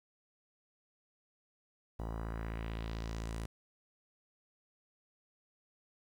sawtooth tone with low-pass filter sweep, 55.7 Hz, A1, 22 cents sharp, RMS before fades -40 dBFS, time 1.99-3.46 s, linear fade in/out 5 ms, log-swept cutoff 860 to 11000 Hz, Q 1.6, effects 10-bit

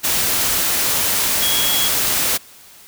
sine tone in noise, 3322 Hz, G#7, in tune, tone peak -20 dBFS, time 1.41-1.89 s, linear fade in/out 20 ms, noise white, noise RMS -18 dBFS, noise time 0.03-2.38 s, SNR -5 dB, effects white hiss -44 dBFS RMS until 2.87 s

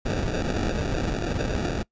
pink noise with sample-and-hold, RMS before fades -26 dBFS, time 0.05-1.83 s, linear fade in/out 10 ms, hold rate 1050 Hz, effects noise-tail reverb RT60 0.1 s tail -22 dB re dry + resampled to 16000 Hz

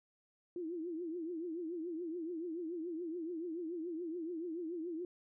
sine tone with vibrato, 336.1 Hz, E4, 34 cents sharp, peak -38 dBFS, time 0.56-5.05 s, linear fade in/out 2 ms, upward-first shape triangle, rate 7 Hz, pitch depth 150 cents each way, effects none

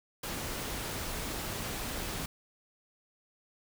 pink noise, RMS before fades -37 dBFS, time 0.23-2.26 s, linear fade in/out 5 ms, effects none

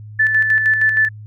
sine tone with tremolo, 1751 Hz, A6, 9 cents flat, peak -10 dBFS, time 0.19-1.09 s, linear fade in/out 10 ms, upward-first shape square, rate 6.4 Hz, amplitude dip 45%, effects added 106 Hz sine -32 dBFS peak until 1.26 s

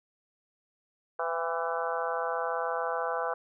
harmonic tone with a mistuned harmonic, 167 Hz, E3, 23 cents sharp, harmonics 3 / 4 / 5 / 6 / 7 / 8 / 9, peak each -34 / -35 / -36 / -37 / -37 / -38 / -39 dBFS, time 1.19-3.34 s, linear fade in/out 5 ms, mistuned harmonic 5, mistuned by -40 cents, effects none

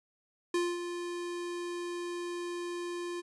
square tone with ADSR envelope, 349.2 Hz, F4, in tune, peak -27 dBFS, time 0.54-3.22 s, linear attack 4 ms, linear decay 230 ms, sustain -9 dB, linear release 27 ms, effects resampled to 24000 Hz

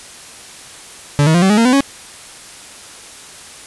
40% pulse tone with pitch steps, 144.8 / 158.82 / 174.2 / 191.06 / 209.6 / 229.9 / 252.1 / 276.5 Hz, D3 / D#3 / F3 / G3 / G#3 / A#3 / B3 / C#4, -24 / +36 / -4 / -44 / +16 / -24 / +36 / -4 cents, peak -8 dBFS, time 1.19-1.806 s, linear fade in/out 0 ms, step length 77 ms, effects white hiss -36 dBFS RMS until 3.66 s + resampled to 24000 Hz

